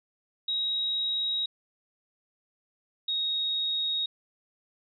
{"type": "tone pair in turn", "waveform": "sine", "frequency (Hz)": [3809, 3759], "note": ["A#7", "A#7"], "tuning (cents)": [37, 14], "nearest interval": "unison", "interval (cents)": 23, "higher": "first", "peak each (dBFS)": -26, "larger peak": "neither", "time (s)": [[0.48, 1.46], [3.08, 4.06]], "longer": "neither", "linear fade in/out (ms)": 5, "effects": []}